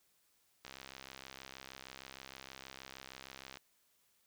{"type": "click train", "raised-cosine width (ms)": 0.2, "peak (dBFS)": -30, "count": 195, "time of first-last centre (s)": [0.65, 3.572], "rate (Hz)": 66.4, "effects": ["white hiss -74 dBFS RMS until 4.26 s"]}